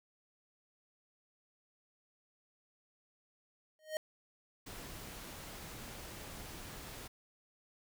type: tone with exponential growth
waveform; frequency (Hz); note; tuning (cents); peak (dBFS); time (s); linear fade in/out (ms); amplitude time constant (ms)
square; 622.3; D#5; 0; -32; 3.79-3.97; 1; 38
type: noise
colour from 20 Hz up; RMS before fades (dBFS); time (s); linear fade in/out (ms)
pink; -48; 4.66-7.08; 10
effects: none